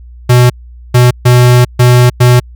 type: tone bursts at uneven times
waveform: square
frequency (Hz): 123.47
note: B2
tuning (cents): 0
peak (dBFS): -3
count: 5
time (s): 0.29-0.5 / 0.94-1.11 / 1.25-1.65 / 1.79-2.1 / 2.2-2.4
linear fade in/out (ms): 10
effects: added 60 Hz sine -29 dBFS peak until 2.55 s